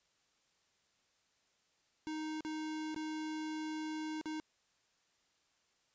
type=tone with dropouts; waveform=square; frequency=311.1 Hz; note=D#4; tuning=in tune; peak=-39 dBFS; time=2.07-4.4 s; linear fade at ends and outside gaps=0 ms; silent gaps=2.407-2.449 / 2.945-2.962 / 4.213-4.257 s; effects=white hiss -75 dBFS RMS until 5.94 s + resampled to 16000 Hz